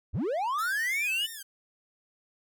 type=linear sweep; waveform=triangle; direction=up; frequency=46.25 to 3012 Hz; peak=-25 dBFS; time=0.13-1.27 s; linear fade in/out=20 ms
type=tone with vibrato; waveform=5% pulse; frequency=1661.2 Hz; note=G#6; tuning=in tune; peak=-29 dBFS; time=0.58-1.43 s; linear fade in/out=10 ms; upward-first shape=sine; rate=3.1 Hz; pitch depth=170 cents each way
effects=none